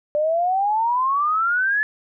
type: exponential sweep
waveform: sine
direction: up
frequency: 587.3 to 1740 Hz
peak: -17 dBFS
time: 0.15-1.83 s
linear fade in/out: 0 ms
effects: none